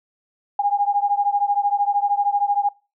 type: beating tone pair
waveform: sine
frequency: 809 / 822 Hz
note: G#5 / G#5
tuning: -46 / -18 cents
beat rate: 13 Hz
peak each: -19 / -21 dBFS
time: 0.59-2.69 s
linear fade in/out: 5 ms
effects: noise-tail reverb RT60 0.3 s tail -24 dB re dry